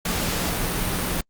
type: tone in noise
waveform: sine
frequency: 178.2 Hz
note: F3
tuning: 35 cents sharp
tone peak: -32 dBFS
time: 0.05-1.21 s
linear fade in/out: 5 ms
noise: pink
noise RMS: -25 dBFS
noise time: 0.05-1.21 s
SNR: -10 dB
effects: Opus 48 kbps